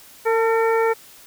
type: harmonic tone with a mistuned harmonic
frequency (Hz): 453.8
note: A#4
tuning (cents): -47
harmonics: 1 / 2 / 3 / 4 / 5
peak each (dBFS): -17 / -23 / -27 / -29 / -31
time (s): 0.25-0.94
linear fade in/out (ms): 20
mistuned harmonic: 2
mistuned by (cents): -28
effects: white hiss -46 dBFS RMS until 1.26 s